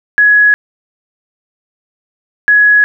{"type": "tone pair in turn", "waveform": "sine", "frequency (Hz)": [1679, 1679], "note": ["G#6", "G#6"], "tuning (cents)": [18, 18], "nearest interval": "unison", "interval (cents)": 0, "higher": "neither", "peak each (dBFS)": -4, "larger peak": "neither", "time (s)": [[0.18, 0.54], [2.48, 2.84]], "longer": "neither", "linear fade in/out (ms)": 0, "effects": []}